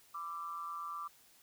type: tone with amplitude modulation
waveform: sine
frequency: 1174.7 Hz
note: D6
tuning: in tune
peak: -36 dBFS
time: 0.14-1.08 s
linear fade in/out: 10 ms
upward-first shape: sine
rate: 168 Hz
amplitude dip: 70%
effects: white hiss -64 dBFS RMS until 1.42 s